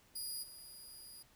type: tone with level steps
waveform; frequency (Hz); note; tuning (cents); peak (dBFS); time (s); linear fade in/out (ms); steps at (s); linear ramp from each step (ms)
15% pulse; 4883; D#8; -33; -34 / -45; 0.15-1.23; 10; 0.42; 20
effects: pink hiss -67 dBFS RMS until 1.35 s